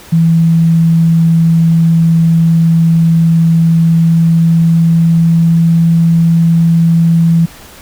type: tone with pitch glide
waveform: sine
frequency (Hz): 164.81 to 166.24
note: E3 to E3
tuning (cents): 0 to +15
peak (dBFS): -5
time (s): 0.12-7.46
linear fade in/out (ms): 10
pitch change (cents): +15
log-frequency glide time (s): 3.6-5.82
effects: pink hiss -35 dBFS RMS until 7.81 s